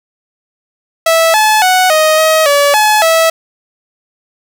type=tone with pitch steps; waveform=sawtooth; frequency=655 / 861 / 740 / 625 / 633 / 572 / 853 / 652 Hz; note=E5 / A5 / F#5 / D#5 / D#5 / D5 / G#5 / E5; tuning=-11 / -38 / 0 / +8 / +30 / -46 / +46 / -19 cents; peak=-3 dBFS; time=1.06-3.3 s; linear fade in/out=5 ms; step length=280 ms; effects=7-bit